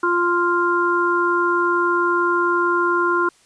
harmonic tone, 348.9 Hz, F4, 2 cents flat, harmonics 1 / 3 / 4, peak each -20 / -20 / -20 dBFS, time 0.03-3.29 s, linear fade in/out 5 ms, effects white hiss -55 dBFS RMS until 3.45 s + resampled to 22050 Hz

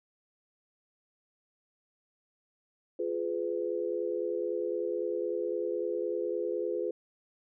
sine chord, F diminished, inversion none, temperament just, 349.2 / 419.1 / 502.9 Hz, F4 / Ab4 / Cb5, 0 / +16 / +31 cents, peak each -34 dBFS, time 2.99-6.91 s, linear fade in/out 5 ms, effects none

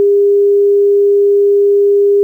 sine tone, 403.8 Hz, G#4, 49 cents flat, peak -6 dBFS, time 0-2.23 s, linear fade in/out 0 ms, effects 8-bit

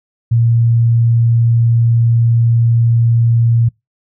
sine tone, 116.54 Hz, A#2, in tune, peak -8 dBFS, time 0.31-3.69 s, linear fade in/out 10 ms, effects noise-tail reverb RT60 0.2 s tail -26 dB re dry

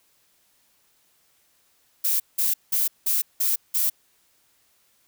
violet noise bursts, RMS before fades -22 dBFS, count 6, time 2.04-3.9 s, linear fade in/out 10 ms, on 160 ms, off 180 ms, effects white hiss -64 dBFS RMS until 5.07 s

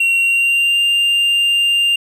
triangle tone with pitch glide, 2742 to 2795 Hz, F7 to F7, -32 to +1 cents, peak -10 dBFS, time 0-1.96 s, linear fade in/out 5 ms, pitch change +33 cents, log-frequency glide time 0.16-0.79 s, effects none

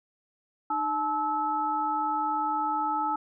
sine tone cluster, 306 / 863 / 1302 Hz, D#4 / A5 / E6, -29 / -34 / -22 cents, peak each -36 / -27 / -30 dBFS, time 0.7-3.16 s, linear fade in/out 5 ms, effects none

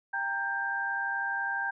sine tone cluster, 790 / 922 / 1583 Hz, G5 / A#5 / G6, +13 / -19 / +17 cents, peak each -36 / -37 / -30 dBFS, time 0.13-1.71 s, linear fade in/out 10 ms, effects none

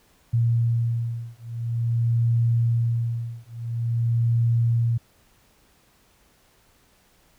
sine beating tone pair, 116.54 / 117.02 Hz, A#2 / A#2, 0 / +7 cents, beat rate 0.48 Hz, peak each -23 dBFS, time 0.33-4.98 s, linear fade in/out 10 ms, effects pink hiss -60 dBFS RMS until 7.38 s

